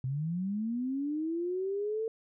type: linear sweep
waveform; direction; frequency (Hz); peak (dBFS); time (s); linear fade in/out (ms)
sine; up; 125 to 451.7; -30; 0.04-2.08; 2
effects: none